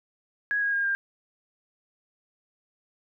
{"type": "tone with pitch steps", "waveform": "sine", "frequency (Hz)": [1661.2, 1640.2, 1619.5, 1599.1], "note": ["G#6", "G#6", "G#6", "G6"], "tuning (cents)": [0, -22, -44, 34], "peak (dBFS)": -23, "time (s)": [0.51, 0.95], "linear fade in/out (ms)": 0, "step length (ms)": 110, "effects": []}